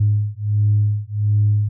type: beating tone pair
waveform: sine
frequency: 103.8 / 105.2 Hz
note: G#2 / G#2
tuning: 0 / +23 cents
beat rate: 1.4 Hz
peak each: -17 dBFS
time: 0-1.69 s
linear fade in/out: 10 ms
effects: tanh soft clip ceiling -7 dBFS